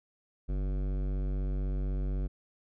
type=tone with hard clipping; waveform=sine; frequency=48 Hz; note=G1; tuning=36 cents flat; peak=-31 dBFS; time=0.48-2.28 s; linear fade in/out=20 ms; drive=16 dB; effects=none